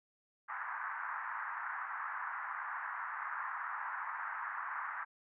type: band-pass noise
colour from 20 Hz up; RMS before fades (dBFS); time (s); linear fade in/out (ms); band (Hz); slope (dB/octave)
pink; -41; 0.48-5.05; 20; 910 to 1800; 48
effects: none